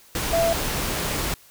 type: tone in noise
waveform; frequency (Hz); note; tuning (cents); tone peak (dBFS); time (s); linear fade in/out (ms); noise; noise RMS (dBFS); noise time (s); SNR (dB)
sine; 668; E5; +23; -18; 0.33-0.53; 2; pink; -26; 0.15-1.34; +5
effects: white hiss -52 dBFS RMS until 1.5 s